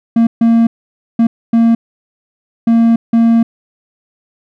triangle tone bursts at uneven times, 230 Hz, A#3, 23 cents flat, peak -4 dBFS, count 6, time 0.16-0.27 / 0.41-0.67 / 1.19-1.27 / 1.53-1.75 / 2.67-2.96 / 3.13-3.43 s, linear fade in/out 5 ms, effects none

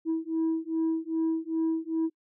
sine beating tone pair, 322.9 / 325.4 Hz, E4 / E4, -36 / -22 cents, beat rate 2.5 Hz, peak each -27 dBFS, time 0.05-2.1 s, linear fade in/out 50 ms, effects noise-tail reverb RT60 0.1 s tail -26 dB re dry + tanh soft clip ceiling -22 dBFS

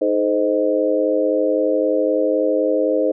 harmonic tone with a mistuned harmonic, 103.83 Hz, G#2, in tune, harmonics 3 / 4 / 5 / 6, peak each -21 / -22 / -18 / -23 dBFS, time 0.01-3.12 s, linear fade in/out 10 ms, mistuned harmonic 4, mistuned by +50 cents, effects none

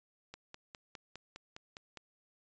click train, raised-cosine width 0.2 ms, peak -29 dBFS, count 9, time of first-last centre 0.34-1.973 s, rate 4.9 Hz, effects resampled to 16000 Hz

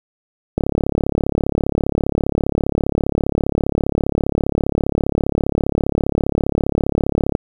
click train, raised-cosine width 2 ms, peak -3 dBFS, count 238, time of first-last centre 0.58-7.351 s, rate 35 Hz, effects 7-bit

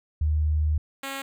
sine / 5% pulse tone pair in turn, 76.5 / 272.6 Hz, D#2 / C#4, -29 / -29 cents, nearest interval octave + minor seventh, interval 2200 cents, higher second, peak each -20 dBFS, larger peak neither, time 0.21-0.78 / 1.03-1.22 s, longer first, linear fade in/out 5 ms, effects none

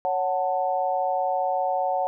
sine chord, F# minor, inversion second, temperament just, 555 / 740 / 888 Hz, C#5 / F#5 / A5, +2 / 0 / +16 cents, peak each -27 / -24 / -29 dBFS, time 0.05-2.07 s, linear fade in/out 0 ms, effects none

